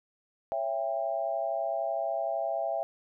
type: chord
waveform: sine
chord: C# diminished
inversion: none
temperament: just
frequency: 554.4 / 665.2 / 798.3 Hz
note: C#5 / E5 / G5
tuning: 0 / +16 / +31 cents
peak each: -36 / -30 / -34 dBFS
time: 0.52-2.83 s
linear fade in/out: 0 ms
effects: none